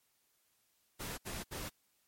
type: noise bursts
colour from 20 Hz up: pink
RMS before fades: -42 dBFS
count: 3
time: 0.99-1.698 s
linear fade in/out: 20 ms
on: 190 ms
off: 69 ms
effects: white hiss -75 dBFS RMS until 2.07 s + MP3 64 kbps